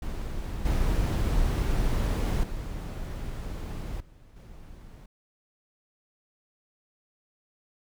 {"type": "noise with level steps", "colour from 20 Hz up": "brown", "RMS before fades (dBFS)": [-33, -25, -34, -52, -46], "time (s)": [0.02, 5.06], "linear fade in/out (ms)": 5, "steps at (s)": [0.65, 2.43, 4, 4.36], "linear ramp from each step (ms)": 5, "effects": []}